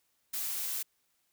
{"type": "noise", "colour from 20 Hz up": "blue", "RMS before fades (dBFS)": -35, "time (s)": [0.33, 0.83], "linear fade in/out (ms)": 10, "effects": ["white hiss -75 dBFS RMS until 1.32 s"]}